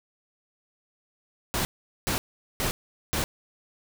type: noise bursts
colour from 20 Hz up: pink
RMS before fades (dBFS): -27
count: 4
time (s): 1.54-3.24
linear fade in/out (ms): 0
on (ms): 110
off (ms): 420
effects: none